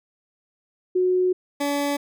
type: tone pair in turn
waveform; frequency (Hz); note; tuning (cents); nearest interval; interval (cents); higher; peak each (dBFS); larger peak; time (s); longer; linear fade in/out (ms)
sine / 20% pulse; 366.3 / 285.8; F#4 / D4; -17 / -47; major third; 430; first; -17; neither; 0.95-1.33 / 1.6-1.97; first; 10
effects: none